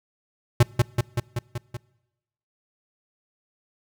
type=tone with echo; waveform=square; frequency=120 Hz; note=B2; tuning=49 cents flat; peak=-12 dBFS; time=0.6-0.63 s; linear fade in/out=5 ms; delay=190 ms; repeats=6; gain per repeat=-3 dB; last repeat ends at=1.77 s; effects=noise-tail reverb RT60 1.0 s tail -24 dB re dry